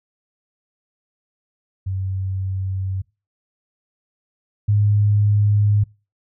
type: tone pair in turn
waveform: sine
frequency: 95.2 / 103.62 Hz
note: F#2 / G#2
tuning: +50 / -3 cents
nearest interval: minor second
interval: 147 cents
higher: second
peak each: -21 / -13 dBFS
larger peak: second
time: 1.86-3.02 / 4.68-5.84 s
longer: neither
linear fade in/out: 10 ms
effects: noise-tail reverb RT60 0.3 s tail -24 dB re dry